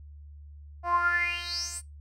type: tone with band-pass filter sweep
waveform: 10% pulse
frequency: 348 Hz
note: F4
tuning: 6 cents flat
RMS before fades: -29 dBFS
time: 0.83-1.82 s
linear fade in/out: 50 ms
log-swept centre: 780 to 9200 Hz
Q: 9.7
effects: noise-tail reverb RT60 0.2 s tail -22 dB re dry + added 73 Hz sine -44 dBFS peak until 2 s